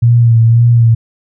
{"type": "tone with vibrato", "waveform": "sine", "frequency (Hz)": 116.54, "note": "A#2", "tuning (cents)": 0, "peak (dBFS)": -4, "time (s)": [0.02, 0.95], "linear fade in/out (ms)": 10, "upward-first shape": "sine", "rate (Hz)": 1.9, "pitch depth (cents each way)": 38, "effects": []}